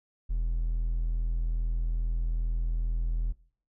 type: tone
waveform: triangle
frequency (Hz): 41.2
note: E1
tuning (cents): 0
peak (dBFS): -23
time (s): 0.29-3.33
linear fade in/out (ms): 20
effects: noise-tail reverb RT60 0.5 s tail -22 dB re dry + tanh soft clip ceiling -19 dBFS